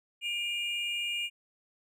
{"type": "tone pair together", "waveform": "triangle", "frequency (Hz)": [2400, 2838], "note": ["D7", "F7"], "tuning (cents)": [37, 27], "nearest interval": "minor third", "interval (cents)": 290, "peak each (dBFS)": [-33, -31], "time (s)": [0.21, 1.3], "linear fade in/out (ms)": 50, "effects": []}